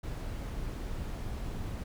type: noise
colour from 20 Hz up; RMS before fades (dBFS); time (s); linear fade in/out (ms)
brown; -37; 0.03-1.84; 10
effects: none